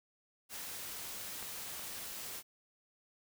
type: noise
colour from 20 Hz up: white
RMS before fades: -44 dBFS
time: 0.49-2.43 s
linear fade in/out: 50 ms
type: clicks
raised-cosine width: 0.5 ms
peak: -31 / -34 dBFS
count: 2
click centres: 1.427 / 1.794 s
effects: none